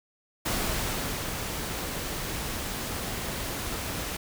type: noise with ADSR envelope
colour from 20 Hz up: pink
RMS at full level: -28 dBFS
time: 0.45-4.17 s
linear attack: 12 ms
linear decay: 780 ms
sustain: -5 dB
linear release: 8 ms
effects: none